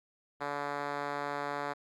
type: tone with band-pass filter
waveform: 5% pulse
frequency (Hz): 143.9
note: D3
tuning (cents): -35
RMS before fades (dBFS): -36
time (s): 0.4-1.74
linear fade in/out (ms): 20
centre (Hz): 800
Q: 0.61
effects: Opus 48 kbps